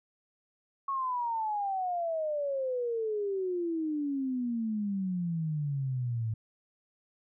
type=exponential sweep; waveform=sine; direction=down; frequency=1108.7 to 108.8 Hz; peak=-29 dBFS; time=0.88-6.34 s; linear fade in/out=5 ms; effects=none